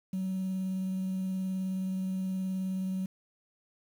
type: tone with vibrato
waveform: sine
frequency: 188.2 Hz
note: F#3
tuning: 30 cents sharp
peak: -28 dBFS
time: 0.13-3.06 s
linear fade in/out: 5 ms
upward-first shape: square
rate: 19 Hz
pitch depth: 10 cents each way
effects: tanh soft clip ceiling -28 dBFS + 9-bit